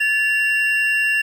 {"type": "tone pair together", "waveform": "triangle", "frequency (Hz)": [1735.5, 2755], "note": ["A6", "F7"], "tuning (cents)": [-24, -24], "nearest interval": "minor sixth", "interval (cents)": 800, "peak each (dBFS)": -17, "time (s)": [0, 1.22], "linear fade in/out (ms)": 10, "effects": ["8-bit"]}